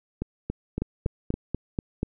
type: two click trains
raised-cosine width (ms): 3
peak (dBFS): -15 / -13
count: 5 / 6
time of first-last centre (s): 0.22-1.34 / 0.82-2.031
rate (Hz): 3.57 / 4.13
effects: none